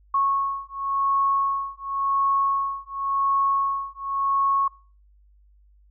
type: beating tone pair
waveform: sine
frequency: 1100 / 1100.92 Hz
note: C#6 / C#6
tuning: -14 / -12 cents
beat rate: 0.92 Hz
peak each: -24 dBFS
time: 0.14-4.68 s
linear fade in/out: 5 ms
effects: noise-tail reverb RT60 0.4 s tail -23 dB re dry + added 50 Hz sine -53 dBFS peak until 5.9 s